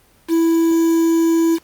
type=tone with quantisation; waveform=triangle; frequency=330.1 Hz; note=E4; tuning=2 cents sharp; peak=-10 dBFS; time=0.28-1.59 s; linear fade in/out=50 ms; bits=5; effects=pink hiss -53 dBFS RMS until 1.63 s + Opus 24 kbps